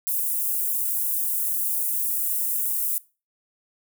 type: high-pass noise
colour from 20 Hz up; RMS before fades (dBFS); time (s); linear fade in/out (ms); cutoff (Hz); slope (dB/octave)
white; -25; 0.07-2.98; 0; 9900; 24
effects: noise-tail reverb RT60 0.3 s tail -20 dB re dry

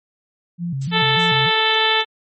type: tone with vibrato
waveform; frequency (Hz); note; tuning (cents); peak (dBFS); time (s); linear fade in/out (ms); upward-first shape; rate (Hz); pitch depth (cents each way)
sine; 152.9; D#3; -30; -21; 0.58-1.51; 50; square; 3.4; 210
type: noise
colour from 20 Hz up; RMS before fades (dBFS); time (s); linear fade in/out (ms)
violet; -29; 0.81-2.02; 10
type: harmonic tone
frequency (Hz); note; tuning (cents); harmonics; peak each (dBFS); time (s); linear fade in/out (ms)
440; A4; 0; 1 / 2 / 3 / 4 / 5 / 6 / 7 / 8 / 9; -24 / -21 / -25 / -22 / -25 / -25 / -22 / -21 / -27; 0.91-2.05; 50
effects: low-pass 8000 Hz 12 dB/octave + MP3 32 kbps

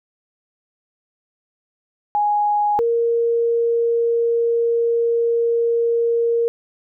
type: tone pair in turn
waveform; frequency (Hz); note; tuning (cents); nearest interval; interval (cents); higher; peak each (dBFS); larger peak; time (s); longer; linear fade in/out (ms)
sine; 830.6 / 466.2; G#5 / A#4; 0 / 0; minor seventh; 1000; first; -15; neither; 2.15-2.79 / 2.79-6.48; second; 0
effects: none

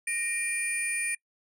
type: tone cluster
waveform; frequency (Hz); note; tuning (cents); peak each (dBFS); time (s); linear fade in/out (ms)
sine; 1853 / 2397 / 9330; A#6 / D7 / D9; -11 / +35 / -12; -34 / -29 / -30; 0.07-1.15; 5
effects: noise-tail reverb RT60 0.1 s tail -23 dB re dry + tanh soft clip ceiling -23 dBFS

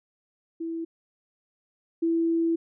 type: tone pair in turn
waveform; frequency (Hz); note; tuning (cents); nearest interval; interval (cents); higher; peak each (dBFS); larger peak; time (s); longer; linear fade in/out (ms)
sine; 329.6 / 331.5; E4 / E4; 0 / +10; unison; 10; second; -29 / -21; second; 0.6-0.85 / 2.02-2.56; second; 10
effects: none

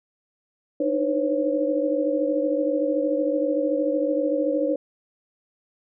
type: tone cluster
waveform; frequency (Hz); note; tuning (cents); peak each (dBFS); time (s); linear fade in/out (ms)
sine; 301.3 / 314.6 / 504 / 552; D4 / D#4 / B4 / C#5; +44 / +19 / +35 / -7; -25 / -31 / -26 / -24; 0.8-4.76; 5
effects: none

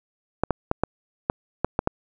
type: clicks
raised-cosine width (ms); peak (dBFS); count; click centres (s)
1; -6; 8; 0.436 / 0.507 / 0.714 / 0.836 / 1.299 / 1.646 / 1.791 / 1.874
effects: none

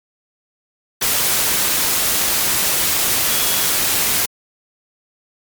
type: tone in noise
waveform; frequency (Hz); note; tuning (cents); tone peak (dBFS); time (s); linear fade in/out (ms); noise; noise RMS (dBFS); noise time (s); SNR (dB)
sine; 3350; G#7; +14; -28; 3.29-3.66; 10; white; -17; 1.01-4.26; -14
effects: MP3 96 kbps

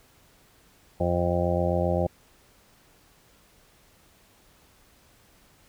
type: harmonic tone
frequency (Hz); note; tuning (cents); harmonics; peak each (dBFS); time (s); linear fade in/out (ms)
87.6; F2; +6; 1 / 2 / 3 / 4 / 5 / 6 / 7 / 8 / 9; -28 / -29 / -40 / -31 / -40 / -28 / -29 / -38 / -33; 1-2.07; 5
effects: pink hiss -59 dBFS RMS until 5.68 s

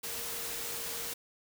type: tone in noise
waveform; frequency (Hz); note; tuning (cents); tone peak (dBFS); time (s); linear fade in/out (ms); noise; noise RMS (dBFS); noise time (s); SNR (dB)
sine; 465.4; A#4; -3; -49; 0.03-1.14; 10; white; -38; 0.03-1.14; -14
effects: none

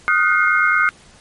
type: tone cluster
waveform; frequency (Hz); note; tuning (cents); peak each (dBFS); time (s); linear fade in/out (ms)
sine; 1244 / 1431 / 1520 / 2136; D#6 / F6 / F#6 / C7; -1 / +42 / +46 / +35; -18; 0.08-0.89; 0
effects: pink hiss -47 dBFS RMS until 1.2 s + MP3 48 kbps

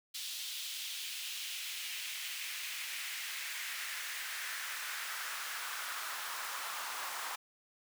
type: noise with high-pass filter sweep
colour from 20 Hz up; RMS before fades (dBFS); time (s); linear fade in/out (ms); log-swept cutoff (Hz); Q
pink; -41; 0.14-7.36; 10; 3600 to 1000; 2
effects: none

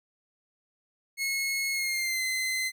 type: tone with pitch glide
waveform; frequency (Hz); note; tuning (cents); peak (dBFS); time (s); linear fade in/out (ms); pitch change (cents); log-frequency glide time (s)
sawtooth; 2176 to 2055; C#7 to C7; -33 to -32; -24; 1.17-2.72; 50; -99; 1.72-2.23
effects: none

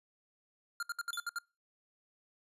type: tone bursts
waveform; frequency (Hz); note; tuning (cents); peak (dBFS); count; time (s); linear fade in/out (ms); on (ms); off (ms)
square; 1400; F6; +4; -35; 7; 0.8-1.386; 2; 28; 65
type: tone with exponential decay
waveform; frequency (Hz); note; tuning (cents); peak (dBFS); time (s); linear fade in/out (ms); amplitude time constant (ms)
sawtooth; 3482; A7; -19; -32; 1.13-1.27; 1; 30
effects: noise-tail reverb RT60 0.3 s tail -25 dB re dry + resampled to 32000 Hz

